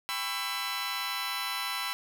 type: chord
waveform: 15% pulse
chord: C# half-diminished seventh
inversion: second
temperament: just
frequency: 798.3 / 997.9 / 1108.7 / 1330.5 Hz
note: G5 / B5 / C#6 / E6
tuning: +31 / +18 / 0 / +16 cents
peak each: -34 / -29 / -33 / -30 dBFS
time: 0.09-1.93 s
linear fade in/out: 0 ms
effects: none